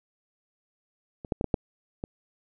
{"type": "clicks", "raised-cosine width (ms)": 2, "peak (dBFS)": [-25, -12, -14, -14, -9, -19], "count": 6, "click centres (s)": [1.248, 1.322, 1.411, 1.443, 1.542, 2.039], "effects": []}